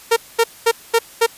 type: tone bursts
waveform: sawtooth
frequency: 460.2 Hz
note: A#4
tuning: 22 cents flat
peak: -7 dBFS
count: 5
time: 0.11-1.265 s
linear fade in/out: 10 ms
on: 55 ms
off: 220 ms
effects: white hiss -42 dBFS RMS until 1.37 s + resampled to 32000 Hz